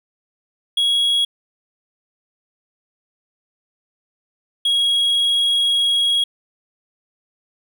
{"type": "tone pair in turn", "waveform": "triangle", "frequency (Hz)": [3322, 3307], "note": ["G#7", "G#7"], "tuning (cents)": [0, -8], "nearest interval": "unison", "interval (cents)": 8, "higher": "first", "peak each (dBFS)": -13, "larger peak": "neither", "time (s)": [[0.77, 1.25], [4.65, 6.24]], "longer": "second", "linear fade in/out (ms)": 5, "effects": []}